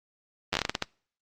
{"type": "slowing click train", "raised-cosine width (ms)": 0.2, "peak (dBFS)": -8, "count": 10, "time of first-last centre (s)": [0.53, 0.824], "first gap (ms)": 10, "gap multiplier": 1.28, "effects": ["noise-tail reverb RT60 0.5 s tail -26 dB re dry", "Opus 24 kbps"]}